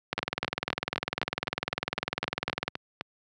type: two click trains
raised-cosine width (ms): 0.3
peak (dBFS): -11 / -16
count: 52 / 12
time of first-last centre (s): 0.13-2.68 / 0.19-3.011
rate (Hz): 20 / 3.9
effects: high-pass 100 Hz 12 dB/octave